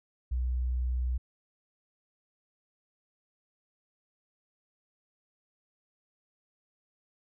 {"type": "tone", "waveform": "sine", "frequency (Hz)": 62.2, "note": "B1", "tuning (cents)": 13, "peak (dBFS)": -27, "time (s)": [0.31, 1.18], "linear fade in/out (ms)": 10, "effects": []}